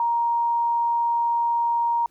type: tone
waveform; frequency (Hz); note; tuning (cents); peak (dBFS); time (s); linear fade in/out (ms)
sine; 938; A#5; +11; -19; 0-2.06; 2
effects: pink hiss -64 dBFS RMS until 2.1 s